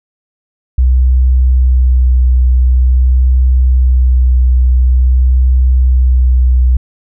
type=tone with vibrato; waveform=sine; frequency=63.1 Hz; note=B1; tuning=38 cents sharp; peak=-5 dBFS; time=0.78-6.77 s; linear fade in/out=5 ms; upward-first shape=sine; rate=0.47 Hz; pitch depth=14 cents each way; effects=none